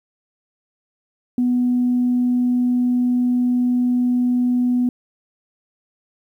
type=tone; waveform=sine; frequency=246.9 Hz; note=B3; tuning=in tune; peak=-14 dBFS; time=1.38-4.89 s; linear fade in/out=2 ms; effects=tanh soft clip ceiling -10 dBFS + 9-bit